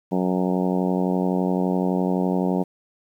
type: harmonic tone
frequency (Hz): 91.8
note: F#2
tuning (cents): -13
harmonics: 2 / 3 / 4 / 5 / 6 / 7 / 8 / 9 / 10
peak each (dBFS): -22 / -26 / -28 / -30 / -32 / -33 / -34 / -35 / -36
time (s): 0.11-2.64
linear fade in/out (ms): 20
effects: 9-bit